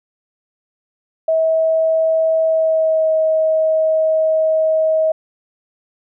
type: tone with pitch glide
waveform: sine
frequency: 644 to 634.4 Hz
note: E5 to D#5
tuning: -41 to +33 cents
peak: -12 dBFS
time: 1.28-5.12 s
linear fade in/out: 5 ms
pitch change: -26 cents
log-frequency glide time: 2.45-3.13 s
effects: none